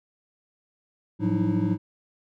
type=tone cluster; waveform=triangle; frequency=107.3 / 174.1 / 187.3 / 301.1 / 323.9 Hz; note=A2 / F3 / F#3 / D4 / E4; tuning=-43 / -5 / +21 / +43 / -30 cents; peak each=-26 dBFS; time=1.19-1.78 s; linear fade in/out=50 ms; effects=none